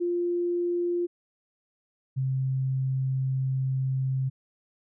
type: tone pair in turn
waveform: sine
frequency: 349.2 / 132.17 Hz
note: F4 / C3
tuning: 0 / +18 cents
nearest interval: octave + perfect fourth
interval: 1682 cents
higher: first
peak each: -24 dBFS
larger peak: neither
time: 0-1.07 / 2.16-4.3 s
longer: second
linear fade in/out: 20 ms
effects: none